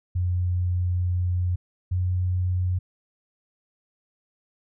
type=tone pair in turn; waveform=sine; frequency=89.5 / 90.8 Hz; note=F2 / F#2; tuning=+43 / -32 cents; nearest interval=unison; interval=25 cents; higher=second; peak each=-21 dBFS; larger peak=neither; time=0.15-1.56 / 1.91-2.79 s; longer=first; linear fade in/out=10 ms; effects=none